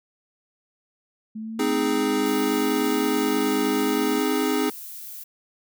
sine tone with vibrato, 216.2 Hz, A3, 30 cents flat, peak -30 dBFS, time 1.35-4.2 s, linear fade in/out 10 ms, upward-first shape sine, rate 0.78 Hz, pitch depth 73 cents each way
square chord, Ab major, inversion first, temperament equal, 261.6 / 311.1 / 415.3 Hz, C4 / Eb4 / Ab4, 0 / 0 / 0 cents, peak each -26 dBFS, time 1.59-4.7 s, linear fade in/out 5 ms
violet noise, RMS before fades -38 dBFS, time 2.25-5.24 s, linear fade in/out 10 ms
effects none

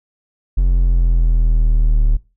triangle linear sweep, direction down, 44.81 to 37 Hz, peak -8 dBFS, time 0.57-2.17 s, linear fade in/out 10 ms, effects noise-tail reverb RT60 0.3 s tail -21 dB re dry

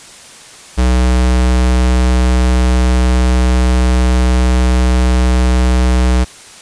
square tone, 62.4 Hz, B1, 19 cents sharp, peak -9 dBFS, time 0.77-6.25 s, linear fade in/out 20 ms, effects white hiss -36 dBFS RMS until 6.61 s + resampled to 22050 Hz

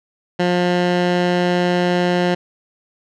15% pulse tone with low-pass filter, 177.6 Hz, F3, 29 cents sharp, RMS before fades -17 dBFS, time 0.39-2.35 s, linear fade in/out 10 ms, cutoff 3800 Hz, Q 0.85, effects none

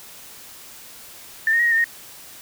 sine tone with pitch steps, 1787 / 1852 / 1895 / 1875 / 1814 / 1861 Hz, A6 / A#6 / A#6 / A#6 / A#6 / A#6, +26 / -12 / +28 / +10 / -48 / -3 cents, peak -15 dBFS, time 1.47-1.842 s, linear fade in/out 2 ms, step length 62 ms, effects white hiss -42 dBFS RMS until 2.41 s

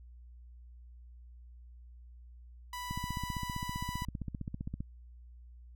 sawtooth tone, 987.8 Hz, B5, in tune, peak -35 dBFS, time 2.73-4.05 s, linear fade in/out 2 ms
click train, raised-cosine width 5 ms, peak -25 dBFS, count 30, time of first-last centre 2.91-4.805 s, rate 15.3 Hz
effects added 60 Hz sine -50 dBFS peak until 5.75 s

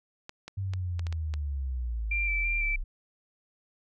clicks, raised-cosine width 0.2 ms, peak -23 dBFS, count 7, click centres 0.294 / 0.48 / 0.736 / 0.994 / 1.068 / 1.126 / 1.339 s
sine linear sweep, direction down, 98.6 to 30.72 Hz, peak -29 dBFS, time 0.57-2.84 s, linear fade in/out 10 ms
sine tone with vibrato, 2349 Hz, D7, in tune, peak -27 dBFS, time 2.11-2.76 s, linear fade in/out 5 ms, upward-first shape square, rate 3 Hz, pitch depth 17 cents each way
effects none

